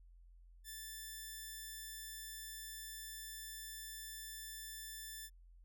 5% pulse tone, 1760 Hz, A6, in tune, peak -36 dBFS, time 0.64-5.3 s, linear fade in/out 50 ms, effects added 43 Hz sine -58 dBFS peak until 5.64 s

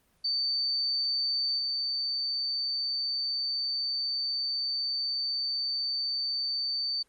sine tone with level steps, 4568 Hz, D8, 49 cents flat, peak -26 / -28 dBFS, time 0.24-7.03 s, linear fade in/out 10 ms, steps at 1.58 s, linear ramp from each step 10 ms, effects pink hiss -68 dBFS RMS until 7.08 s + Opus 24 kbps

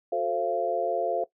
sine tone cluster, 364.5 / 443.8 / 529 / 685 Hz, F#4 / A4 / C5 / F5, -26 / +15 / +19 / -34 cents, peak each -33 / -30 / -30 / -28 dBFS, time 0.12-1.24 s, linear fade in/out 5 ms, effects noise-tail reverb RT60 0.1 s tail -17 dB re dry

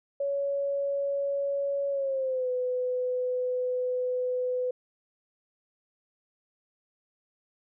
sine tone with pitch glide, 560 to 501.8 Hz, C#5 to B4, +18 to +28 cents, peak -26 dBFS, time 0.2-4.71 s, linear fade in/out 5 ms, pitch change -190 cents, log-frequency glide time 1.9-2.5 s, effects none

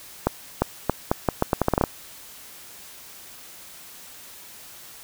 accelerating click train, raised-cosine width 1 ms, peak -4 dBFS, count 13, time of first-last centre 0.27-1.838 s, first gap 350 ms, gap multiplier 0.79, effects white hiss -44 dBFS RMS until 5.03 s

